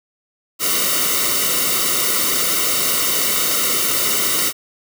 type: noise with comb filter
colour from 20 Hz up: white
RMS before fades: -18 dBFS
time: 0.59-4.53 s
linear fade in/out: 50 ms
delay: 1.2 ms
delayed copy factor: -0.85
effects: none